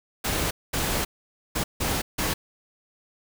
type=noise bursts at uneven times; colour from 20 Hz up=pink; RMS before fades=-26 dBFS; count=5; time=0.24-0.51 / 0.73-1.05 / 1.55-1.64 / 1.8-2.02 / 2.18-2.34 s; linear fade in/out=10 ms; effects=none